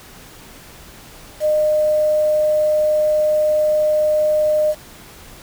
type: tone with quantisation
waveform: sine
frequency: 610 Hz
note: D#5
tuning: 34 cents flat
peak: -13 dBFS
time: 1.4-4.75 s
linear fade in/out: 50 ms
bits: 6
effects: pink hiss -41 dBFS RMS until 5.42 s